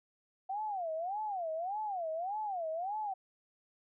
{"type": "tone with vibrato", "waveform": "sine", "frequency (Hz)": 740, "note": "F#5", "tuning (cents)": 0, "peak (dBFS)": -34, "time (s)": [0.49, 3.14], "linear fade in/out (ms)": 10, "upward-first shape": "sine", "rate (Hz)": 1.7, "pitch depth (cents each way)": 270, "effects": []}